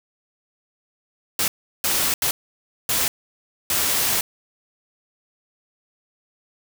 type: noise bursts at uneven times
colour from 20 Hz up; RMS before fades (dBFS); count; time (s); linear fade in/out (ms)
white; -21; 5; 1.39-1.48 / 1.84-2.14 / 2.22-2.31 / 2.89-3.08 / 3.7-4.21; 2
effects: none